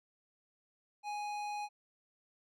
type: tone with tanh clipping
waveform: sine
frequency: 830.6 Hz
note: G#5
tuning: in tune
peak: -39 dBFS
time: 1.03-1.69 s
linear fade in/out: 50 ms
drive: 16 dB
effects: none